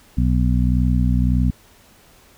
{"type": "harmonic tone", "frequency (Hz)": 61.74, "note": "B1", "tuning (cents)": 0, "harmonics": [1, 2, 3, 4], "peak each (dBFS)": [-17, -20, -22, -23], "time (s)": [0.17, 1.51], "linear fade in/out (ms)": 10, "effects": ["pink hiss -51 dBFS RMS until 2.37 s"]}